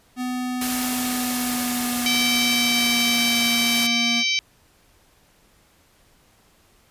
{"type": "tone with pitch glide", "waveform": "square", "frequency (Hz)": [250.7, 235.3], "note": ["B3", "A#3"], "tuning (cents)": [26, 16], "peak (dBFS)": -25, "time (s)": [0.16, 4.24], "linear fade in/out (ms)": 50, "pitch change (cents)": -110, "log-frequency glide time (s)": [0.89, 3.44]}
{"type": "noise", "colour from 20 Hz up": "white", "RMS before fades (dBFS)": -27, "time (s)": [0.61, 3.87], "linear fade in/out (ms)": 5}
{"type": "harmonic tone", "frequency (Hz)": 772, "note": "G5", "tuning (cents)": -27, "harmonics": [3, 4, 5, 6, 7, 8], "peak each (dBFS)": [-23, -25, -27, -29, -30, -31], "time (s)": [2.06, 4.39], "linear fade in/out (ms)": 0}
{"effects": ["pink hiss -58 dBFS RMS until 6.9 s", "resampled to 32000 Hz"]}